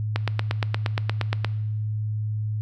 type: click train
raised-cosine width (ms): 0.3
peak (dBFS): -8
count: 12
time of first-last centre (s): 0.16-1.447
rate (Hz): 8.55
effects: noise-tail reverb RT60 1.0 s tail -18 dB re dry + added 107 Hz sine -24 dBFS peak until 2.61 s